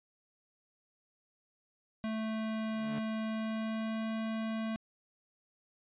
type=tone with pitch glide; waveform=square; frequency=220 to 221.9 Hz; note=A3 to A3; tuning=0 to +15 cents; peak=-34 dBFS; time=2.04-4.76 s; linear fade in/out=0 ms; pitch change=+15 cents; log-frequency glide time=3.23-4.11 s
type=tone with exponential growth; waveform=sawtooth; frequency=146.83 Hz; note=D3; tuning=in tune; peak=-34 dBFS; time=2.55-2.99 s; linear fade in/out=5 ms; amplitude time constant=94 ms
effects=resampled to 8000 Hz